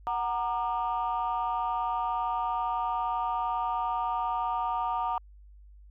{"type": "chord", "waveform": "sine", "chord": "Gb augmented", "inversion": "none", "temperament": "equal with one note detuned", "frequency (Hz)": [740, 932.3, 1202.1], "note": ["Gb5", "Bb5", "D6"], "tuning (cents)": [0, 0, 40], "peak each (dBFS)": [-31, -29, -32], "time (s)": [0.07, 5.18], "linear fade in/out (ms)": 0, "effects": ["tanh soft clip ceiling -21 dBFS", "added 50 Hz sine -49 dBFS peak until 5.9 s"]}